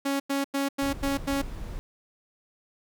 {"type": "tone bursts", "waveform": "sawtooth", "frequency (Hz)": 277.2, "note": "C#4", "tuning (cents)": 0, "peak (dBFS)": -21, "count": 6, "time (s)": [0.05, 1.42], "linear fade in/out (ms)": 10, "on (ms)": 150, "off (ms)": 94}
{"type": "noise", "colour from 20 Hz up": "brown", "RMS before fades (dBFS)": -36, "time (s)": [0.82, 1.79], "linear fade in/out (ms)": 0}
{"effects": []}